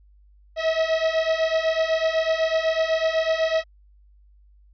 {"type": "beating tone pair", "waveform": "45% pulse", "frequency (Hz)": [639, 647], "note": ["D#5", "E5"], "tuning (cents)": [46, -32], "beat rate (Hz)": 8, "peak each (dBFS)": [-24, -22], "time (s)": [0.56, 3.64], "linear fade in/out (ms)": 50, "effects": ["added 50 Hz sine -51 dBFS peak until 4.73 s", "resampled to 11025 Hz"]}